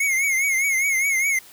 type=tone with vibrato; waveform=square; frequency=2167 Hz; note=C#7; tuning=40 cents flat; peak=-19 dBFS; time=0-1.39 s; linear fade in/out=5 ms; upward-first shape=triangle; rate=4.9 Hz; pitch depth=94 cents each way; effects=white hiss -47 dBFS RMS until 1.52 s